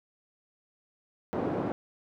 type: band-pass noise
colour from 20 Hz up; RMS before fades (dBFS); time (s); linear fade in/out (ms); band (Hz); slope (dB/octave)
pink; -31; 1.33-1.72; 0; 220 to 620; 12
effects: none